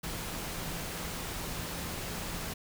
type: tone in noise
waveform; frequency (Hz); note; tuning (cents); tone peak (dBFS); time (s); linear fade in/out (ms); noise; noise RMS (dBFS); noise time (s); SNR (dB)
sine; 169.5; E3; +49; -46; 0.03-2.54; 10; pink; -38; 0.03-2.54; -11
effects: none